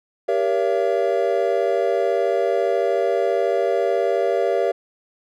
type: chord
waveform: triangle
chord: G diminished seventh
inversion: none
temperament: just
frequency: 392 / 470.4 / 564.5 / 677.4 Hz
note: G4 / Bb4 / Db5 / Fb5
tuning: 0 / +16 / +31 / +47 cents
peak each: -21 dBFS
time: 0.28-4.72 s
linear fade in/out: 10 ms
effects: none